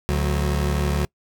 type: tone pair together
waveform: 25% pulse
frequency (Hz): 72.44 / 183.8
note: D2 / F#3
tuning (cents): -23 / -11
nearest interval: octave + major third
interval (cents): 1612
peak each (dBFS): -17 / -23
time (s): 0.09-1.05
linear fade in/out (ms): 0
effects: noise-tail reverb RT60 0.1 s tail -25 dB re dry